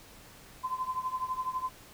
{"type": "tone with tremolo", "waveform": "sine", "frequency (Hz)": 1027, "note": "C6", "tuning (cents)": -33, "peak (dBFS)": -27, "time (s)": [0.63, 1.7], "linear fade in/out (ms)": 20, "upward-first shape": "triangle", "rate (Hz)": 12, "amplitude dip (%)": 90, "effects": ["pink hiss -53 dBFS RMS until 1.93 s"]}